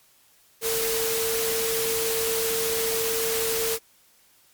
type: tone in noise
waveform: sine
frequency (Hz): 452.8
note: A4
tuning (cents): +50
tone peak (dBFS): -26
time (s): 0.61-3.79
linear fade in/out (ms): 50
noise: white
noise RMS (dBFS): -27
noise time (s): 0.61-3.79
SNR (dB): -2
effects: white hiss -59 dBFS RMS until 4.53 s + MP3 96 kbps